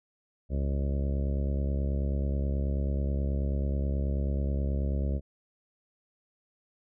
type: harmonic tone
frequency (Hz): 69.3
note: C#2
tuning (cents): 0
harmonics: 1 / 2 / 3 / 4 / 5 / 6 / 7 / 8 / 9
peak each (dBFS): -27 / -35 / -37 / -43 / -44 / -46 / -46 / -44 / -47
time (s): 0.49-5.21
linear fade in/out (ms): 50
effects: none